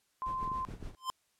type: tone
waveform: sine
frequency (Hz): 1039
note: C6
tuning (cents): -12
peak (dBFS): -33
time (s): 0.22-0.65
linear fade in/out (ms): 0
type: noise with tremolo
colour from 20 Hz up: brown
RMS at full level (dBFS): -42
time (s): 0.26-0.95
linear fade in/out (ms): 0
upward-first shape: triangle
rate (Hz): 7.1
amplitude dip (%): 80
type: clicks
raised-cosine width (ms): 3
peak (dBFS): -31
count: 6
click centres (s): 0.429 / 0.477 / 0.517 / 0.688 / 0.738 / 0.827
type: tone with exponential growth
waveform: square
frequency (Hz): 1039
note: C6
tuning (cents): -12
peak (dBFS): -29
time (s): 0.97-1.1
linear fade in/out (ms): 0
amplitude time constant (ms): 27
effects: white hiss -74 dBFS RMS until 1.39 s + low-pass 11000 Hz 12 dB/octave